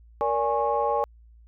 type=tone cluster; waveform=sine; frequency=467.8 / 578 / 829 / 1093 Hz; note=A#4 / D5 / G#5 / C#6; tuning=+6 / -28 / -3 / -25 cents; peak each=-27 / -27 / -25 / -29 dBFS; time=0.21-1.04 s; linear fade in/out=0 ms; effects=tanh soft clip ceiling -11 dBFS + added 57 Hz sine -49 dBFS peak until 1.47 s